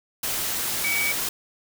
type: tone in noise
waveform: sine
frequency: 2272 Hz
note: C#7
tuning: 42 cents sharp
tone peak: -23 dBFS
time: 0.84-1.12 s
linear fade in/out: 5 ms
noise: white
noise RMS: -27 dBFS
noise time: 0.23-1.29 s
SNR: +1 dB
effects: none